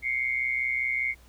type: tone pair together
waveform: sine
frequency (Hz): 2100 / 2225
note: C7 / C#7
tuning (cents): +6 / +6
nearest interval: minor second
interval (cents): 100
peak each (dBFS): -27 / -29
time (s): 0.02-1.15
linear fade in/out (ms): 50
effects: added 60 Hz sine -52 dBFS peak until 1.28 s + pink hiss -59 dBFS RMS until 1.28 s